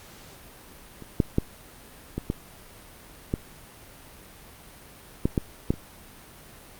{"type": "clicks", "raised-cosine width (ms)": 3, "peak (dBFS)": [-27, -6, -7, -15, -12, -11, -8, -9, -8, -26], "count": 10, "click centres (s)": [1.023, 1.202, 1.384, 2.18, 2.301, 3.339, 5.255, 5.378, 5.705, 5.739], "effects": ["pink hiss -48 dBFS RMS until 6.79 s", "Opus 48 kbps"]}